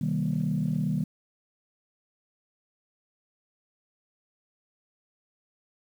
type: tone cluster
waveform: sine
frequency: 127.8 / 155.7 / 192.9 / 232.9 Hz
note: C3 / D#3 / G3 / A#3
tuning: -40 / +2 / -28 / -1 cents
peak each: -34 / -27 / -29 / -31 dBFS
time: 0.01-1.04 s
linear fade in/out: 5 ms
effects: tanh soft clip ceiling -17 dBFS + 9-bit